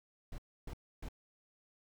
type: noise bursts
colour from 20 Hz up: brown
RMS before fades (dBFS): -43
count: 3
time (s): 0.32-1.086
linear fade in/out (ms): 2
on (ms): 62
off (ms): 290
effects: none